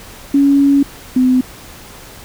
sine tone pair in turn, 280 / 254.8 Hz, C#4 / C4, +18 / -46 cents, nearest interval major second, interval 164 cents, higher first, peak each -7 / -8 dBFS, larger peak first, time 0.34-0.83 / 1.16-1.41 s, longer first, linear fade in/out 5 ms, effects pink hiss -36 dBFS RMS until 2.24 s

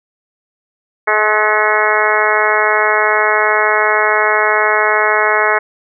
harmonic tone with a mistuned harmonic, 213.1 Hz, G#3, 45 cents sharp, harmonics 2 / 3 / 4 / 5 / 6 / 7 / 8 / 9 / 10, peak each -19 / -19 / -19 / -19 / -19 / -19 / -19 / -19 / -19 dBFS, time 1.07-5.59 s, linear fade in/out 10 ms, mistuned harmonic 10, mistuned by +36 cents, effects none

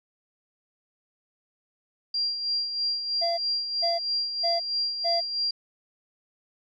sine tone with tremolo, 4760 Hz, D8, 22 cents sharp, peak -23 dBFS, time 2.14-5.51 s, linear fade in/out 5 ms, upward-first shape sine, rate 3.1 Hz, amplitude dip 55%
triangle tone bursts, 681 Hz, F5, 44 cents flat, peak -23 dBFS, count 4, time 3.21-5.21 s, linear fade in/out 20 ms, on 170 ms, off 440 ms
effects none

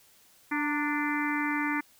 harmonic tone with a mistuned harmonic, 293.7 Hz, D4, in tune, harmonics 1 / 3 / 4 / 5 / 6 / 7 / 8, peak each -30 / -35 / -37 / -37 / -35 / -34 / -40 dBFS, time 0.51-1.81 s, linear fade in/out 10 ms, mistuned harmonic 3, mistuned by +50 cents, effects white hiss -60 dBFS RMS until 1.99 s

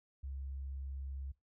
sine tone, 67.8 Hz, C#2, 38 cents flat, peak -40 dBFS, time 0.23-1.32 s, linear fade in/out 10 ms, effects noise-tail reverb RT60 0.2 s tail -21 dB re dry

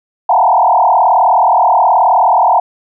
sine tone with frequency modulation, 826 Hz, G#5, 10 cents flat, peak -6 dBFS, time 0.29-2.6 s, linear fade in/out 5 ms, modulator 38.9 Hz, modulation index 3.6, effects none

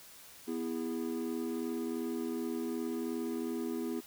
triangle chord, E major, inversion second, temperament equal with one note detuned, 246.9 / 329.6 / 408.9 Hz, B3 / E4 / G#4, 0 / 0 / -27 cents, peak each -35 / -36 / -38 dBFS, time 0.47-4.01 s, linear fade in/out 20 ms, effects white hiss -54 dBFS RMS until 4.06 s

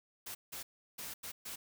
white noise bursts at uneven times, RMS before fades -44 dBFS, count 5, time 0.26-0.35 / 0.52-0.63 / 0.98-1.14 / 1.23-1.32 / 1.45-1.56 s, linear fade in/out 10 ms, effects none

